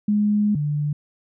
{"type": "tone pair in turn", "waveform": "sine", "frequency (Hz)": [208.4, 147.62], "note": ["G#3", "D3"], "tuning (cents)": [6, 9], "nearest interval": "tritone", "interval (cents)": 597, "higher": "first", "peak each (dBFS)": [-16, -20], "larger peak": "first", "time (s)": [[0.08, 0.55], [0.55, 0.93]], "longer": "first", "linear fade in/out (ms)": 5, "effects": []}